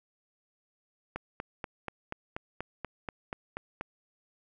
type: click train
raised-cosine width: 0.5 ms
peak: -20 dBFS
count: 12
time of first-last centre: 1.16-3.811 s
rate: 4.15 Hz
effects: none